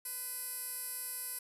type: tone with band-pass filter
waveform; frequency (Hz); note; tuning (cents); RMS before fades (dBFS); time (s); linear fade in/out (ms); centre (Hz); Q
15% pulse; 501; B4; +25; -41; 0.05-1.39; 5; 11000; 5.2
effects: none